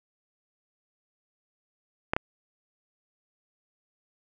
clicks, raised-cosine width 0.5 ms, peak -9 dBFS, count 2, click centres 2.135 / 2.165 s, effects none

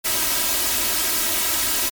white noise with comb filter, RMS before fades -21 dBFS, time 0.04-1.9 s, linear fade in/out 20 ms, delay 3.1 ms, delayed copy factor +0.8, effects MP3 96 kbps

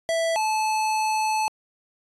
square tone pair in turn, 659.3 / 867.4 Hz, E5 / A5, 0 / -25 cents, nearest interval perfect fourth, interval 475 cents, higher second, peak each -22 dBFS, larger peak neither, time 0.09-0.36 / 0.36-1.48 s, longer second, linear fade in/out 0 ms, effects resampled to 24000 Hz

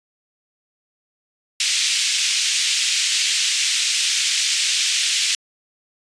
pink band-pass noise, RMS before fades -20 dBFS, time 1.6-5.35 s, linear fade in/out 2 ms, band 2500 to 8100 Hz, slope 24 dB/octave, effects resampled to 22050 Hz

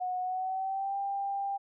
sine tone with pitch glide, 732 to 793.7 Hz, F#5 to G5, -19 to +21 cents, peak -30 dBFS, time 0-1.58 s, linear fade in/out 20 ms, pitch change +140 cents, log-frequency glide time 0.2-0.97 s, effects none

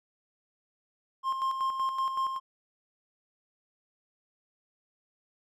triangle tone with tremolo, 1061 Hz, C6, 24 cents sharp, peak -24 dBFS, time 1.23-2.4 s, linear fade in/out 50 ms, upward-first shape square, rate 5.3 Hz, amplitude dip 50%, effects none

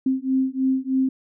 sine beating tone pair, 261.6 / 264.8 Hz, C4 / C4, 0 / +21 cents, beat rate 3.2 Hz, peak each -22 dBFS, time 0.06-1.09 s, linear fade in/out 5 ms, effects none

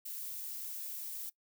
violet noise, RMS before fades -42 dBFS, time 0.05-1.3 s, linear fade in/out 10 ms, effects noise-tail reverb RT60 0.1 s tail -21 dB re dry

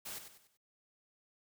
white noise with echo, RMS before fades -44 dBFS, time 0.05-0.19 s, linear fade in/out 10 ms, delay 96 ms, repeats 4, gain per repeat -8 dB, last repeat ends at 0.574 s, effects none

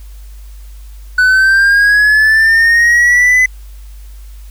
triangle linear sweep, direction up, 1487 to 2023 Hz, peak -4 dBFS, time 1.18-3.46 s, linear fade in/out 5 ms, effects added 50 Hz sine -29 dBFS peak until 4.5 s + white hiss -47 dBFS RMS until 4.5 s

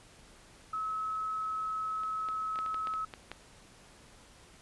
sine tone, 1289 Hz, E6, 39 cents flat, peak -32 dBFS, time 0.73-3.05 s, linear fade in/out 5 ms
clicks, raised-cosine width 0.3 ms, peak -33 / -29 / -30 / -25 / -30 / -26 / -25 / -29 / -26 / -23 dBFS, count 10, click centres 2.035 / 2.287 / 2.558 / 2.589 / 2.662 / 2.744 / 2.872 / 2.938 / 3.138 / 3.316 s
effects pink hiss -57 dBFS RMS until 4.61 s + resampled to 24000 Hz

